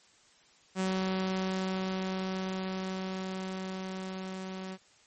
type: tone with level ramp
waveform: sawtooth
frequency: 188.4 Hz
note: F#3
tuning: 32 cents sharp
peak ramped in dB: -24 to -34 dBFS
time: 0.75-4.78 s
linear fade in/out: 50 ms
effects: white hiss -62 dBFS RMS until 5.06 s + MP3 32 kbps